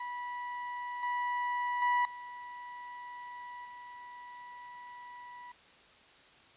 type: tone with level steps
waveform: 35% pulse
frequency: 978 Hz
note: B5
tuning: 17 cents flat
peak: -35 / -29 / -24 / -41 / -44 dBFS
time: 0-5.52 s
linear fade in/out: 5 ms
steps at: 1.03 / 1.82 / 2.05 / 3.65 s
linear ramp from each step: 2 ms
effects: white hiss -59 dBFS RMS until 6.56 s + resampled to 8000 Hz